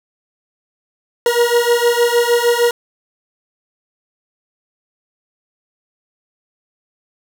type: beating tone pair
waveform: 40% pulse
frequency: 472.8 / 479.3 Hz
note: A#4 / A#4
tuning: +24 / +48 cents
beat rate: 6.5 Hz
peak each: -14 dBFS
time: 1.26-2.71 s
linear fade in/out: 2 ms
effects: none

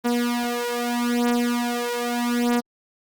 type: beating tone pair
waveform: sawtooth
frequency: 240 / 240.8 Hz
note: B3 / B3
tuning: -49 / -44 cents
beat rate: 0.8 Hz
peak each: -20 dBFS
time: 0.04-2.61 s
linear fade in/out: 20 ms
effects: Opus 24 kbps

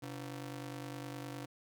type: ring-modulated tone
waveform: sawtooth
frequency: 207.6 Hz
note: G#3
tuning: in tune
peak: -35 dBFS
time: 0.02-1.46 s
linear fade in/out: 10 ms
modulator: 78.9 Hz
effects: none

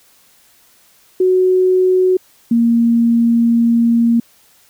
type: tone pair in turn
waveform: sine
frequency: 370 / 233.1 Hz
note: F#4 / A#3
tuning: 0 / 0 cents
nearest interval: minor sixth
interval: 800 cents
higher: first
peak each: -9 dBFS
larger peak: neither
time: 1.2-2.17 / 2.51-4.2 s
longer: second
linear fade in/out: 5 ms
effects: white hiss -51 dBFS RMS until 4.69 s

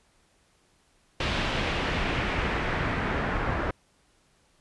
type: noise with low-pass filter sweep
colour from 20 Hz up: pink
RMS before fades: -28 dBFS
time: 1.2-3.71 s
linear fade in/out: 5 ms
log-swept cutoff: 3400 to 1500 Hz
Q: 1.4
effects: pink hiss -65 dBFS RMS until 4.6 s + resampled to 24000 Hz

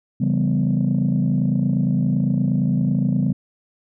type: chord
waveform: sine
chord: C# half-diminished seventh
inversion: none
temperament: equal with one note detuned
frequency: 138.59 / 167.99 / 196 / 246.9 Hz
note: C#3 / E3 / G3 / B3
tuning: 0 / +33 / 0 / 0 cents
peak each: -20 / -22 / -20 / -22 dBFS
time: 0.2-3.33 s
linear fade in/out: 10 ms
effects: tanh soft clip ceiling -11 dBFS

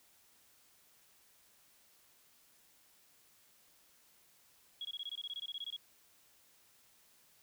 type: tone bursts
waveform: sine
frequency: 3322 Hz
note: G#7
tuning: in tune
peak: -39 dBFS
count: 16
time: 4.81-5.764 s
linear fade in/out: 2 ms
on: 39 ms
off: 22 ms
effects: white hiss -67 dBFS RMS until 7.42 s

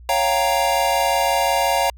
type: chord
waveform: square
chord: G half-diminished seventh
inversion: second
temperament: equal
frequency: 554.4 / 698.5 / 784 / 932.3 Hz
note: Db5 / F5 / G5 / Bb5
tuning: 0 / 0 / 0 / 0 cents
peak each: -24 / -22 / -24 / -22 dBFS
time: 0.09-1.9 s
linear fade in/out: 2 ms
effects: added 60 Hz sine -39 dBFS peak until 1.97 s

